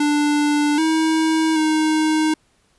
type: tone with pitch steps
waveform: square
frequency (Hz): 294.5 / 318.9 / 311.7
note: D4 / D#4 / D#4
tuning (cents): +5 / +43 / +3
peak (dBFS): -16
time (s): 0-2.34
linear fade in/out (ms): 5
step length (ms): 780
effects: pink hiss -61 dBFS RMS until 2.78 s + resampled to 24000 Hz